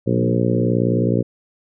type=harmonic tone with a mistuned harmonic; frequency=59.3 Hz; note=A#1; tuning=30 cents sharp; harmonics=2 / 3 / 4 / 5 / 6 / 7 / 8 / 9; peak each=-20 / -22 / -23 / -24 / -25 / -25 / -26 / -27 dBFS; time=0.06-1.23 s; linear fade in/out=20 ms; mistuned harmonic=3; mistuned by=+26 cents; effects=none